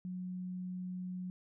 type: tone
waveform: sine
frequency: 182.4 Hz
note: F#3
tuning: 24 cents flat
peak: -38 dBFS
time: 0.05-1.3 s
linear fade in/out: 0 ms
effects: none